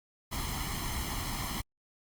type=noise with comb filter; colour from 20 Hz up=pink; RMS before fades=-35 dBFS; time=0.31-1.62 s; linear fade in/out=20 ms; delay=0.96 ms; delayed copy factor=+0.7; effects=Opus 48 kbps